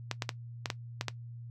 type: clicks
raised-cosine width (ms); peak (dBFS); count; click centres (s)
0.2; -14; 7; 0.113 / 0.222 / 0.292 / 0.658 / 0.702 / 1.011 / 1.083
effects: noise-tail reverb RT60 0.1 s tail -17 dB re dry + added 118 Hz sine -42 dBFS peak until 1.5 s